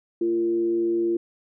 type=tone with frequency modulation; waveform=sine; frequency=344.2 Hz; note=F4; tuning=25 cents flat; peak=-20 dBFS; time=0.21-1.17 s; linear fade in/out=5 ms; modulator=118 Hz; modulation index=0.31; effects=none